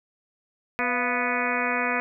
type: harmonic tone with a mistuned harmonic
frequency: 246.9 Hz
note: B3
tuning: in tune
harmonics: 1 / 2 / 3 / 4 / 5 / 6 / 7 / 8 / 9 / 10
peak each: -32 / -32 / -32 / -32 / -32 / -32 / -32 / -32 / -32 / -32 dBFS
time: 0.79-2 s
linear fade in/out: 0 ms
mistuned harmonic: 3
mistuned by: -90 cents
effects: none